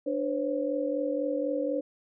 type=tone cluster; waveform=sine; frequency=294.4 / 506 / 550 Hz; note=D4 / B4 / C#5; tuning=+4 / +42 / -14 cents; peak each=-31 dBFS; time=0.06-1.81 s; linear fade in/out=10 ms; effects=none